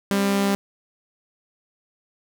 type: tone pair together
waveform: sawtooth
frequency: 198.83 / 265.4 Hz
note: G3 / C4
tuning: +25 / +25 cents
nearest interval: perfect fourth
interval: 500 cents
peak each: -15 / -26 dBFS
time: 0.11-0.55 s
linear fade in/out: 0 ms
effects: none